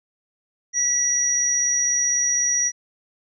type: tone pair together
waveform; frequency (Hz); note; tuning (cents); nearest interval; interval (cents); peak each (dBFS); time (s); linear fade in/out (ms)
sine; 1952 / 5782; B6 / F#8; -21 / -41; octave + perfect fifth; 1880; -30 / -18; 0.73-2.72; 50
effects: none